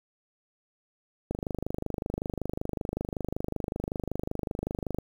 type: click train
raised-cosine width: 2 ms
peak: -17 dBFS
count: 94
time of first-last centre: 1.31-4.986 s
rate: 25.3 Hz
effects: 8-bit